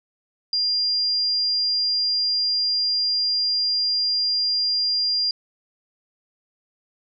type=tone; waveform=sine; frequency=4800 Hz; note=D8; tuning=37 cents sharp; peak=-19 dBFS; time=0.53-5.31 s; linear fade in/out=2 ms; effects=none